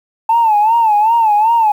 sine tone with vibrato, 880 Hz, A5, in tune, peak -7 dBFS, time 0.29-1.72 s, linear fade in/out 5 ms, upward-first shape sine, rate 2.6 Hz, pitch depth 110 cents each way, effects tanh soft clip ceiling -4 dBFS + 7-bit

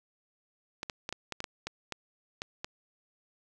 clicks, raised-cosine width 0.2 ms, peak -18 dBFS, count 11, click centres 0.831 / 0.898 / 1.091 / 1.126 / 1.323 / 1.404 / 1.442 / 1.67 / 1.923 / 2.419 / 2.645 s, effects none

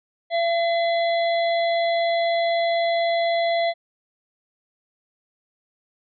harmonic tone, 677 Hz, E5, 46 cents sharp, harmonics 1 / 3 / 5 / 6, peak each -19 / -29 / -33 / -35 dBFS, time 0.3-3.74 s, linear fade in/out 50 ms, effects none

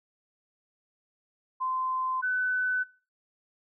sine tone pair in turn, 1034 / 1504.1 Hz, C6 / F#6, -21 / +28 cents, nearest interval tritone, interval 649 cents, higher second, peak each -27 / -25 dBFS, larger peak second, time 1.6-2.22 / 2.22-2.84 s, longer neither, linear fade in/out 20 ms, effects noise-tail reverb RT60 0.4 s tail -22 dB re dry

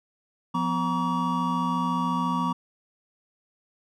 triangle tone cluster, 175 / 249.1 / 948 / 1140 Hz, F3 / B3 / A#5 / C#6, +4 / +15 / +29 / +48 cents, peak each -27 dBFS, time 0.54-2.53 s, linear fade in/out 10 ms, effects none

